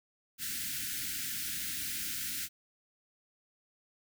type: band-stop noise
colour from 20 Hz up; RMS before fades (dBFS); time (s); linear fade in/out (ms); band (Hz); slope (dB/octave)
white; -37; 0.38-2.49; 50; 330 to 1400; 96
effects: none